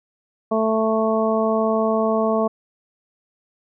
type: harmonic tone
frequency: 220.8 Hz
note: A3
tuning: 6 cents sharp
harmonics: 1 / 2 / 3 / 4 / 5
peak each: -22 / -22 / -21 / -30 / -26 dBFS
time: 0.51-2.48 s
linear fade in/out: 10 ms
effects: none